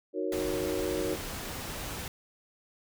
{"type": "chord", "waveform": "sine", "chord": "D# minor seventh", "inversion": "none", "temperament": "equal", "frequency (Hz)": [311.1, 370, 466.2, 554.4], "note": ["D#4", "F#4", "A#4", "C#5"], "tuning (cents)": [0, 0, 0, 0], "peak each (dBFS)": [-35, -33, -35, -36], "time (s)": [0.13, 1.18], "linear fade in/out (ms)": 50}
{"type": "noise", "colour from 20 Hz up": "pink", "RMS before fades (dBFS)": -38, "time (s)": [0.32, 2.08], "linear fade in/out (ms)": 2}
{"effects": []}